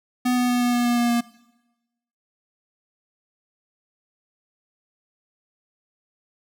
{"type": "tone with pitch steps", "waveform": "square", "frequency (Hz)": [248.7, 247, 245.3, 243.6, 241.9, 240.2, 238.6, 236.9], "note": ["B3", "B3", "B3", "B3", "B3", "B3", "A#3", "A#3"], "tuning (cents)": [12, 0, -12, -24, -36, -48, 41, 28], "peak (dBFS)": -19, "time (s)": [0.25, 1.21], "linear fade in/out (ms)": 10, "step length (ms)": 120, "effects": ["noise-tail reverb RT60 1.0 s tail -20 dB re dry"]}